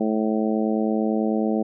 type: harmonic tone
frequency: 109 Hz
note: A2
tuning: 16 cents flat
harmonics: 2 / 3 / 4 / 5 / 6 / 7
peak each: -22 / -26 / -28 / -30 / -32 / -33 dBFS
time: 0-1.63 s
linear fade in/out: 10 ms
effects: none